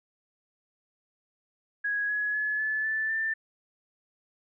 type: tone with pitch steps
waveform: sine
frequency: 1661.2 / 1684.4 / 1707.9 / 1731.7 / 1755.9 / 1780.4 Hz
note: G#6 / G#6 / G#6 / A6 / A6 / A6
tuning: 0 / +24 / +48 / -28 / -4 / +20 cents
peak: -26 dBFS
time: 1.84-3.34 s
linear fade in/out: 10 ms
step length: 250 ms
effects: none